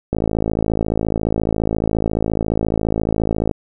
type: click train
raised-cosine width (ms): 2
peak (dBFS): -5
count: 185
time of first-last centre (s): 0.13-3.512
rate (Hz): 54.4
effects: none